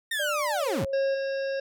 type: linear sweep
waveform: 30% pulse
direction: down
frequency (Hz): 1857 to 65.41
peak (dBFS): -24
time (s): 0.11-0.85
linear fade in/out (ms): 5
type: tone with pitch glide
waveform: sine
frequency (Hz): 594 to 544.7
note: D5 to C#5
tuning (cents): +20 to -30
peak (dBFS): -29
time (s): 0.19-1.15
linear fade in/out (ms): 10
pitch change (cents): -150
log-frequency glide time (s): 0.58-0.65
type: harmonic tone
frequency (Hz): 544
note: C#5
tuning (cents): -33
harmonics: 1 / 3 / 5 / 7 / 9 / 10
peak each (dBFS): -27 / -37 / -45 / -50 / -50 / -47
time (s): 0.93-1.6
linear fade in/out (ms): 5
effects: none